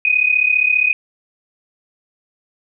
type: tone pair together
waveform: sine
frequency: 2476 / 2511 Hz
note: D#7 / D#7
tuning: -9 / +15 cents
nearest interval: unison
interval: 24 cents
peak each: -15 dBFS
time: 0.05-0.93 s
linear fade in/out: 2 ms
effects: none